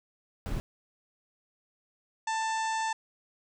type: noise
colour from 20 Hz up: brown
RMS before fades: -32 dBFS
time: 0.46-0.6 s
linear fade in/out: 0 ms
type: harmonic tone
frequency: 887 Hz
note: A5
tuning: 14 cents sharp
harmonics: 1 / 2 / 3 / 4 / 5 / 6 / 7 / 8 / 9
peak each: -29 / -36 / -43 / -45 / -47 / -49 / -45 / -48 / -47 dBFS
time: 2.27-2.93 s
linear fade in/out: 5 ms
effects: none